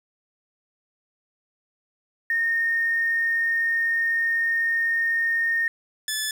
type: tone pair in turn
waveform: sine / 10% pulse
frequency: 1838 / 1734.8 Hz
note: A#6 / A6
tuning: -25 / -25 cents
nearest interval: minor second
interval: 100 cents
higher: first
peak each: -20 / -16 dBFS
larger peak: second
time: 2.3-5.68 / 6.08-6.31 s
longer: first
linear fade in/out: 2 ms
effects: 8-bit